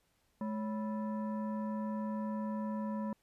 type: tone with frequency modulation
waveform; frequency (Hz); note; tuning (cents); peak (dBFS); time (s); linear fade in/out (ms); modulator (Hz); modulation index
sine; 213.2; G#3; +46; -34; 0.41-3.13; 2; 769; 0.66
effects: pink hiss -75 dBFS RMS until 3.22 s + resampled to 32000 Hz